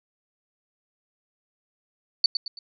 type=tone with echo; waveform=sine; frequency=4493 Hz; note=C#8; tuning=23 cents sharp; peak=-14 dBFS; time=2.24-2.26 s; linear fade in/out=2 ms; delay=110 ms; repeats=3; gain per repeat=-8 dB; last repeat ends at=2.59 s; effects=none